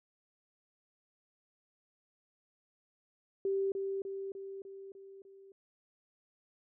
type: tone with echo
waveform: sine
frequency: 390.1 Hz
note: G4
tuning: 8 cents flat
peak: -29 dBFS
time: 3.45-3.72 s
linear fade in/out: 2 ms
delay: 300 ms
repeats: 6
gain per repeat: -4 dB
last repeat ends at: 5.52 s
effects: none